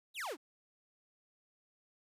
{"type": "exponential sweep", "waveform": "45% pulse", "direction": "down", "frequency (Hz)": [4180, 246.9], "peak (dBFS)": -38, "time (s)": [0.14, 0.37], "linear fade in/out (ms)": 50, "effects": ["resampled to 32000 Hz", "12-bit"]}